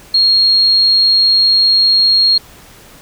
sine tone, 4265 Hz, C8, 32 cents sharp, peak -7 dBFS, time 0.14-2.38 s, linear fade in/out 5 ms, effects pink hiss -40 dBFS RMS until 3.01 s

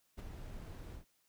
brown noise with ADSR envelope, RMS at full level -40 dBFS, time 0.17-1.05 s, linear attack 22 ms, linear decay 18 ms, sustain -7 dB, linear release 110 ms, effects white hiss -75 dBFS RMS until 1.28 s

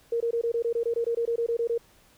sine tone bursts, 466.2 Hz, A#4, in tune, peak -23 dBFS, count 16, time 0.12-1.779 s, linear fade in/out 5 ms, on 84 ms, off 21 ms, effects pink hiss -59 dBFS RMS until 2.17 s

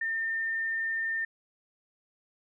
sine tone, 1808 Hz, A6, 47 cents sharp, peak -28 dBFS, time 0.01-1.25 s, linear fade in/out 5 ms, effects none

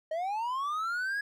triangle linear sweep, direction up, 615 to 1683 Hz, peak -28 dBFS, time 0.11-1.21 s, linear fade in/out 5 ms, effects none

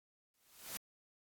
white noise with exponential growth, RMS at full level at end -41 dBFS, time 0.34-0.77 s, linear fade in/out 1 ms, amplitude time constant 93 ms, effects AAC 64 kbps

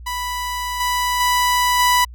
sawtooth tone with level steps, 987.8 Hz, B5, in tune, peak -19 / -14 / -11 / -9 dBFS, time 0.06-2.05 s, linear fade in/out 10 ms, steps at 0.8 / 1.2 / 1.79 s, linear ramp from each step 5 ms, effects added 60 Hz sine -34 dBFS peak until 2.14 s

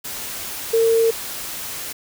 sine tone in noise, 454.6 Hz, A#4, 43 cents flat, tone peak -13 dBFS, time 0.73-1.11 s, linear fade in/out 10 ms, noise white, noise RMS -30 dBFS, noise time 0.04-1.93 s, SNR +14 dB, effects none

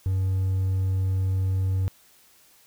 triangle tone with hard clipping, 94.7 Hz, F#2, 41 cents sharp, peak -22 dBFS, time 0.06-1.88 s, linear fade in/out 0 ms, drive 5 dB, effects white hiss -57 dBFS RMS until 2.66 s

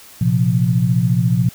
sine chord, Bb suspended second, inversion none, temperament equal, 116.54 / 130.81 / 174.61 Hz, Bb2 / C3 / F3, 0 / 0 / 0 cents, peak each -17 dBFS, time 0.21-1.49 s, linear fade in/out 5 ms, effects white hiss -42 dBFS RMS until 1.54 s

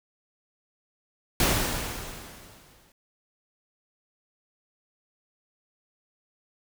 pink noise with exponential decay, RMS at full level -21 dBFS, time 1.4-2.92 s, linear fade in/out 2 ms, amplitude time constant 330 ms, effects none

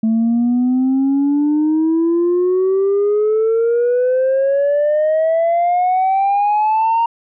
sine exponential sweep, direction up, 220 to 932.3 Hz, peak -10 dBFS, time 0.03-7.06 s, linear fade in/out 5 ms, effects tanh soft clip ceiling -10 dBFS

